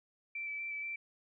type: tone with vibrato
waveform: sine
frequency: 2324 Hz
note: D7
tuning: 19 cents flat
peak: -37 dBFS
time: 0.35-0.96 s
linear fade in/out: 5 ms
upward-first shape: square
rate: 4.2 Hz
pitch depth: 13 cents each way
effects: none